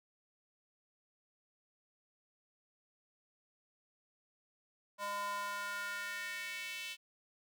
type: tone with high-pass filter sweep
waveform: square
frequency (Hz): 203.2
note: G#3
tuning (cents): -38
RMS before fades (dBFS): -41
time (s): 4.98-6.97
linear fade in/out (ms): 50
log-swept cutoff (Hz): 840 to 2800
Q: 3.2
effects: none